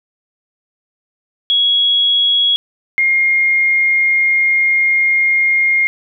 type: tone pair in turn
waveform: sine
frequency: 3332 / 2130 Hz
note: G#7 / C7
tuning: +5 / +30 cents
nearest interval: minor sixth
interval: 775 cents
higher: first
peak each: -10 dBFS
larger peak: neither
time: 1.5-2.56 / 2.98-5.87 s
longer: second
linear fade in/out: 0 ms
effects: none